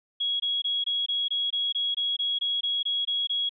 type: tone bursts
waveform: sine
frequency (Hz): 3322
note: G#7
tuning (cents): 0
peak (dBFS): -24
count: 15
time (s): 0.2-3.494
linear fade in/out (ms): 10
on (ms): 200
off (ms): 21
effects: none